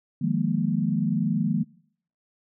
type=tone cluster; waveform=sine; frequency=154.6 / 175.4 / 204.7 / 234.5 Hz; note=D#3 / F3 / G#3 / A#3; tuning=-11 / +8 / -25 / +11 cents; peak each=-27 dBFS; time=0.21-1.64 s; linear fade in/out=10 ms; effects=noise-tail reverb RT60 0.6 s tail -22 dB re dry